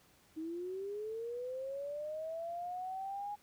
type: linear sweep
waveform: sine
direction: up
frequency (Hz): 311.1 to 830.6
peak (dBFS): -38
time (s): 0.36-3.36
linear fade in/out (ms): 20
effects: pink hiss -66 dBFS RMS until 3.42 s + high-pass 60 Hz 12 dB/octave